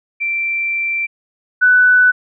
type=tone pair in turn; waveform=sine; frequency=2349 / 1492.7 Hz; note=D7 / F#6; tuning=0 / +15 cents; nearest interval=minor sixth; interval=785 cents; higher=first; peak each=-16 / -7 dBFS; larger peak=second; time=0.2-1.07 / 1.61-2.12 s; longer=first; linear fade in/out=20 ms; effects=none